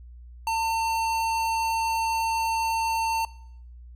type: tone with hard clipping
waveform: sine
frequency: 902 Hz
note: A5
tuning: 43 cents sharp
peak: -25 dBFS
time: 0.47-3.25 s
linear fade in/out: 2 ms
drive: 18 dB
effects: noise-tail reverb RT60 0.7 s tail -20 dB re dry + added 60 Hz sine -42 dBFS peak until 3.95 s